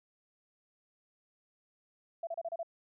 sine tone bursts, 670 Hz, E5, 28 cents sharp, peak -34 dBFS, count 6, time 2.23-2.631 s, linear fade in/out 5 ms, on 41 ms, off 31 ms, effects none

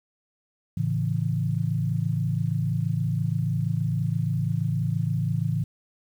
sine chord, A major, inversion none, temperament equal, 110 / 138.59 / 164.81 Hz, A2 / C#3 / E3, 0 / 0 / 0 cents, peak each -27 dBFS, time 0.77-5.64 s, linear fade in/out 5 ms, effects 9-bit

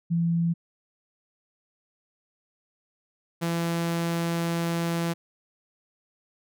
sine / sawtooth tone pair in turn, 168.5 / 168.5 Hz, E3 / E3, +38 / +38 cents, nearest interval unison, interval 0 cents, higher neither, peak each -21 dBFS, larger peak neither, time 0.1-0.54 / 3.41-5.14 s, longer second, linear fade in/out 20 ms, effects none

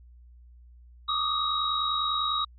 sine tone cluster, 1141 / 1221 / 1271 / 3809 Hz, C#6 / D#6 / D#6 / A#7, +50 / -33 / +36 / +37 cents, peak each -33 / -30 / -34 / -28 dBFS, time 1.08-2.45 s, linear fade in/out 10 ms, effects added 60 Hz sine -49 dBFS peak until 2.58 s

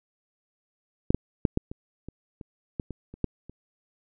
clicks, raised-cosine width 3 ms, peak -7 / -9 / -7 / -10 / -23 / -25 / -27 / -16 / -22 / -29 / -11 / -29 dBFS, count 12, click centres 1.105 / 1.146 / 1.452 / 1.574 / 1.715 / 2.086 / 2.412 / 2.798 / 2.907 / 3.14 / 3.243 / 3.496 s, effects none

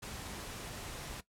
pink noise, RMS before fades -44 dBFS, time 0.02-1.21 s, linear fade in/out 10 ms, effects noise-tail reverb RT60 0.1 s tail -17 dB re dry + low-pass 12000 Hz 12 dB/octave

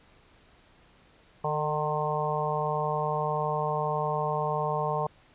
harmonic tone with a mistuned harmonic, 151.8 Hz, D#3, 42 cents flat, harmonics 1 / 3 / 4 / 5 / 6 / 7, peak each -33 / -33 / -33 / -33 / -33 / -33 dBFS, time 1.44-5.07 s, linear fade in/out 5 ms, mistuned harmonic 3, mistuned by -21 cents, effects pink hiss -59 dBFS RMS until 5.34 s + resampled to 8000 Hz

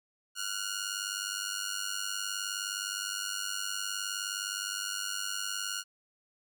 10% pulse ring-modulated tone, 1435 Hz, F6, 47 cents sharp, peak -22 dBFS, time 0.35-5.84 s, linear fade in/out 50 ms, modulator 49.7 Hz, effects none

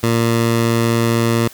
15% pulse tone, 115.8 Hz, A#2, 11 cents flat, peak -7 dBFS, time 0.03-1.48 s, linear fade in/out 5 ms, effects white hiss -41 dBFS RMS until 1.53 s

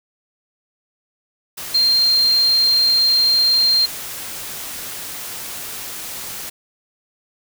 sine tone in noise, 4186 Hz, C8, in tune, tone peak -12 dBFS, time 1.74-3.86 s, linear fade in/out 10 ms, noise white, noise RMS -30 dBFS, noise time 1.57-6.5 s, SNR +15 dB, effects none

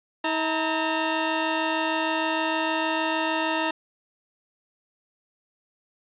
15% pulse tone pair together, 320 / 913.5 Hz, D#4 / A#5, +49 / -35 cents, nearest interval octave + tritone, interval 1816 cents, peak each -19 / -20 dBFS, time 0.24-3.71 s, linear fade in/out 5 ms, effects resampled to 8000 Hz + 9-bit

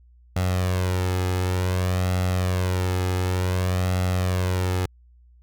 sawtooth tone with flanger, 91.6 Hz, F#2, 17 cents flat, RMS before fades -23 dBFS, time 0.36-4.86 s, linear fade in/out 5 ms, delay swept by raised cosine 1.5 to 2.39 ms, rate 0.55 Hz, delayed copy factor +0.55, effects added 60 Hz sine -50 dBFS peak until 5.42 s

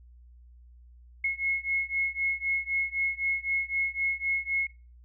sine beating tone pair, 2171 / 2174.9 Hz, C#7 / C#7, -37 / -34 cents, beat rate 3.9 Hz, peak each -30 / -29 dBFS, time 1.24-4.67 s, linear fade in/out 5 ms, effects noise-tail reverb RT60 0.3 s tail -18 dB re dry + added 60 Hz sine -50 dBFS peak until 5.04 s

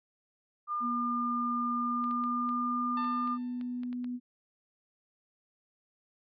sine tone, 1205 Hz, D6, 44 cents sharp, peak -30 dBFS, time 0.67-3.38 s, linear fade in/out 50 ms
sine tone with pitch glide, 240 to 246.5 Hz, B3 to B3, -49 to -3 cents, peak -33 dBFS, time 0.8-4.2 s, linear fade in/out 50 ms, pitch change +46 cents, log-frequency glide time 1.75-3.11 s
clicks, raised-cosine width 0.3 ms, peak -35 dBFS, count 10, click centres 2.041 / 2.111 / 2.239 / 2.491 / 3.045 / 3.275 / 3.612 / 3.834 / 3.929 / 4.044 s
sawtooth tone with exponential decay, 892 Hz, A5, 23 cents sharp, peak -35 dBFS, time 2.97-3.89 s, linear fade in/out 2 ms, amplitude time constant 200 ms
effects resampled to 11025 Hz

